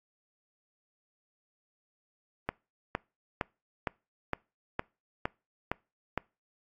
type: click train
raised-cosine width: 0.5 ms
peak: -14 dBFS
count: 9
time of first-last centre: 2.49-6.177 s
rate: 2.17 Hz
effects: noise-tail reverb RT60 0.3 s tail -25 dB re dry + AAC 48 kbps